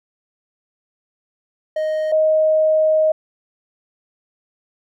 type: tone pair in turn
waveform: triangle / sine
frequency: 622.3 / 625.7 Hz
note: D#5 / D#5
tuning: 0 / +10 cents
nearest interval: unison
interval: 10 cents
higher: second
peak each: -16 / -12 dBFS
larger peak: second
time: 1.76-2.12 / 2.12-3.12 s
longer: second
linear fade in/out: 5 ms
effects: none